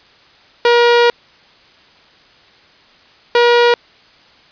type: tone pair in turn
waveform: sawtooth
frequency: 476.4 / 478.1 Hz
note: A#4 / A#4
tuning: +38 / +44 cents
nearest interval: unison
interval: 6 cents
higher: second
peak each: -4 dBFS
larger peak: neither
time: 0.65-1.1 / 3.35-3.74 s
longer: first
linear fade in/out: 2 ms
effects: white hiss -47 dBFS RMS until 4.51 s + resampled to 11025 Hz